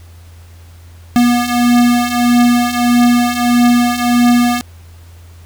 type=beating tone pair; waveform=square; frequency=240.6 / 242.2 Hz; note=B3 / B3; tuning=-45 / -34 cents; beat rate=1.6 Hz; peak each=-15 / -11 dBFS; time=1.16-4.61 s; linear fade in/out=0 ms; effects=added 85 Hz sine -35 dBFS peak until 5.45 s + pink hiss -47 dBFS RMS until 5.45 s